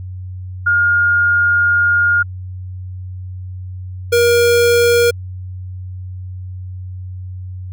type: tone pair in turn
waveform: sine / square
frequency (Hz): 1420 / 474.7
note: F6 / A#4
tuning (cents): +28 / +31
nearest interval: octave + perfect fifth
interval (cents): 1897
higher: first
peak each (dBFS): -10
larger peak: neither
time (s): 0.66-2.23 / 4.12-5.11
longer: first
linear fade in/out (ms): 10
effects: added 92 Hz sine -25 dBFS peak until 7.72 s